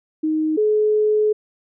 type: tone pair in turn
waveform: sine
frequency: 311.9 / 426 Hz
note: D#4 / G#4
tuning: +4 / +44 cents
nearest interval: perfect fourth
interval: 540 cents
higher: second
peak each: -17 / -14 dBFS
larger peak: second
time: 0.23-0.57 / 0.57-1.33 s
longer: second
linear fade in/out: 10 ms
effects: none